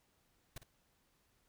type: noise with echo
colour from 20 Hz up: pink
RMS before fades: -44 dBFS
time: 0.56-0.58 s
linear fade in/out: 5 ms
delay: 54 ms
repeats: 1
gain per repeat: -11 dB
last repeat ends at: 0.634 s
effects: pink hiss -75 dBFS RMS until 1.48 s